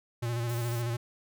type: tone with vibrato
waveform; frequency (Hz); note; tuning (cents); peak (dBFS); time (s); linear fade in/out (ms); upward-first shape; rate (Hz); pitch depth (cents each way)
square; 118.2; A#2; +24; -30; 0.22-0.97; 10; square; 14; 35
type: band-stop noise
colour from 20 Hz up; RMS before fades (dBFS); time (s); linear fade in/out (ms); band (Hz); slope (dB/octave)
white; -46; 0.49-0.82; 5; 950 to 4400; 24
effects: none